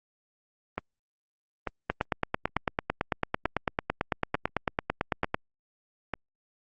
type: two click trains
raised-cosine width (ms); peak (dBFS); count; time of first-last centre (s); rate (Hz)
0.5; -10 / -15; 32 / 7; 1.9-5.344 / 0.78-6.137; 9 / 1.12
effects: Opus 24 kbps